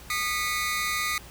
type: tone cluster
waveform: sawtooth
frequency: 1225 / 1981 / 2200 Hz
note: D#6 / B6 / C#7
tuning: -27 / +5 / -14 cents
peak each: -26 / -27 / -28 dBFS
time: 0.1-1.18 s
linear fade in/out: 2 ms
effects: added 60 Hz sine -47 dBFS peak until 1.3 s + pink hiss -47 dBFS RMS until 1.3 s